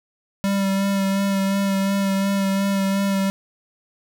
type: tone with vibrato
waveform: square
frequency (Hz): 196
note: G3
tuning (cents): 0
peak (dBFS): -19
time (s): 0.44-3.3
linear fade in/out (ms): 0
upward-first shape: sine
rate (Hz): 2.8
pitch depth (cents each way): 19
effects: none